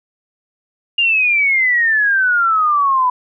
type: exponential sweep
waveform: sine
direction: down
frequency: 2833 to 987.8 Hz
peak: -11 dBFS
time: 0.98-3.1 s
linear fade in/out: 5 ms
effects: none